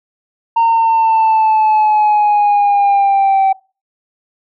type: linear sweep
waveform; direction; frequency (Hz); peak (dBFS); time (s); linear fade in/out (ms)
sine; down; 921 to 770; -6; 0.56-3.53; 10
effects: noise-tail reverb RT60 0.3 s tail -22 dB re dry + tanh soft clip ceiling -7 dBFS